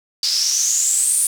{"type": "noise with band-pass filter sweep", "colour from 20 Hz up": "white", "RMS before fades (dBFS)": -18, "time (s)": [0.23, 1.27], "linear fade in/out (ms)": 2, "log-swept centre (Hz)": [4800, 9600], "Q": 8.1, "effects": []}